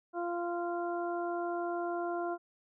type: harmonic tone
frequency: 346.4 Hz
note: F4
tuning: 14 cents flat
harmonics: 1 / 2 / 3 / 4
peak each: -35 / -36 / -43 / -43 dBFS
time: 0.13-2.38 s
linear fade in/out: 50 ms
effects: none